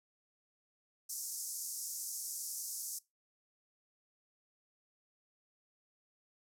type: band-pass noise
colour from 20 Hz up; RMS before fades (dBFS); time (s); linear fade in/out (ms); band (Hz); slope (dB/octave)
pink; -42; 1.09-2.99; 10; 5500 to 14000; 48
effects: noise-tail reverb RT60 0.2 s tail -20 dB re dry